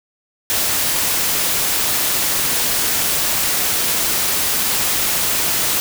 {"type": "noise", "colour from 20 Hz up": "white", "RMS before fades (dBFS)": -18, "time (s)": [0.5, 5.8], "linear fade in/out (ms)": 0, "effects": []}